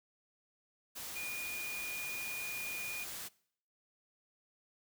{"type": "tone in noise", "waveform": "sine", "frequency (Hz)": 2442, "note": "D#7", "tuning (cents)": -33, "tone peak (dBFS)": -39, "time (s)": [1.15, 3.05], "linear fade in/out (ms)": 20, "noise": "white", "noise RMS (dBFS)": -44, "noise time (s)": [0.95, 3.29], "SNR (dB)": 2, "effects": ["noise-tail reverb RT60 0.6 s tail -22 dB re dry"]}